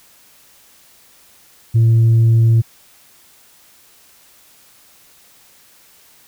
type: tone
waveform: sine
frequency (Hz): 114.1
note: A#2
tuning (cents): -37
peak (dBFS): -6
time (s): 1.74-2.62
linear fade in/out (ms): 20
effects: tanh soft clip ceiling -7 dBFS + white hiss -49 dBFS RMS until 6.27 s